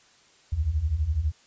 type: beating tone pair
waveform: sine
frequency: 68.9 / 80.9 Hz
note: C#2 / E2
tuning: -10 / -32 cents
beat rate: 12 Hz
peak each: -28 / -24 dBFS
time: 0.52-1.32 s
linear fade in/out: 10 ms
effects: white hiss -58 dBFS RMS until 1.46 s + resampled to 16000 Hz